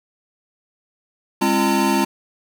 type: tone cluster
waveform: square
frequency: 203.7 / 267.5 / 341 / 907 Hz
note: G#3 / C4 / F4 / A#5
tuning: -33 / +38 / -41 / -48 cents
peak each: -22 dBFS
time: 1.41-2.05 s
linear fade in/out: 10 ms
effects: 8-bit